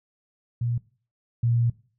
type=tone pair in turn; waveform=sine; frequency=119.1 / 118 Hz; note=A#2 / A#2; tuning=+38 / +22 cents; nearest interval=unison; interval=16 cents; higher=first; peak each=-23 / -19 dBFS; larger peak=second; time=0.61-0.78 / 1.43-1.7 s; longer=second; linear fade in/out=5 ms; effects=noise-tail reverb RT60 0.4 s tail -19 dB re dry